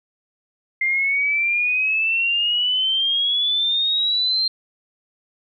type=exponential sweep; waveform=sine; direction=up; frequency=2093 to 4183 Hz; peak=-17 dBFS; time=0.81-4.48 s; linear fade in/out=5 ms; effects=none